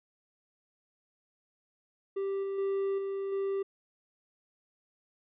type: tone with level steps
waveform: triangle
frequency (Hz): 392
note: G4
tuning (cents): 0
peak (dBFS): -28 / -30 / -26 / -30 / -27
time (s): 2.16-3.63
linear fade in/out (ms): 10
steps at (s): 2.43 / 2.58 / 2.98 / 3.32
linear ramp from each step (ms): 5
effects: resampled to 8000 Hz